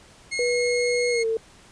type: tone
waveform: sawtooth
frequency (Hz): 2159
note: C#7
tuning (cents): -46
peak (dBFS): -22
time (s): 0.31-1.24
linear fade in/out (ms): 20
type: tone with pitch glide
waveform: sine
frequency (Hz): 486.3 to 448.5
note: B4 to A4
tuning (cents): -27 to +33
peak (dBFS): -21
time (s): 0.39-1.37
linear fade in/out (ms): 2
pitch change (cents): -140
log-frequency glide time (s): 1.1-1.26
effects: pink hiss -51 dBFS RMS until 1.71 s + resampled to 22050 Hz